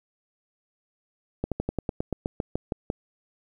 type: slowing click train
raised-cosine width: 2 ms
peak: -13 dBFS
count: 13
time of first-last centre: 1.44-2.901 s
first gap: 77 ms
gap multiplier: 1.08
effects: 9-bit